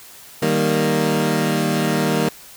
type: chord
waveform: 20% pulse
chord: Eb major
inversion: none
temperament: equal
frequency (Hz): 155.56 / 196 / 233.1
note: Eb3 / G3 / Bb3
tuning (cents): 0 / 0 / 0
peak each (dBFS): -16 / -17 / -16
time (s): 0.42-2.29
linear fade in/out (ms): 5
effects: white hiss -42 dBFS RMS until 2.56 s